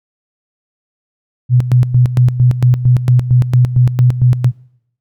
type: tone with tremolo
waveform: sine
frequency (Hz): 124.3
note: B2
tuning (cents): +12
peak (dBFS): -5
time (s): 1.49-4.52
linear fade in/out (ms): 50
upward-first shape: square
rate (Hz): 4.4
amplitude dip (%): 70
effects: noise-tail reverb RT60 0.8 s tail -26 dB re dry